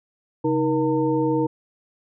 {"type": "tone cluster", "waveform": "sine", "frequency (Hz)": [135.2, 314.1, 474.4, 906], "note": ["C#3", "D#4", "A#4", "A#5"], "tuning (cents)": [-43, 16, 30, -50], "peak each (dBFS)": [-27, -21, -23, -28], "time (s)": [0.44, 1.47], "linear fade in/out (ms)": 10, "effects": []}